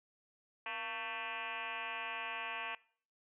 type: tone with frequency modulation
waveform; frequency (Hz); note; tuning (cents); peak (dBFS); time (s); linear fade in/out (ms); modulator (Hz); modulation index
sine; 1769; A6; +9; -38; 0.66-2.75; 2; 216; 4.8
effects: noise-tail reverb RT60 0.5 s tail -22 dB re dry